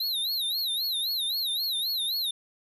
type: tone with vibrato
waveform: square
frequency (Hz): 3951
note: B7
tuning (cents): 0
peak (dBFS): -27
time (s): 0-2.31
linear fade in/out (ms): 5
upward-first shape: sine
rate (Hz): 3.8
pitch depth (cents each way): 170
effects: none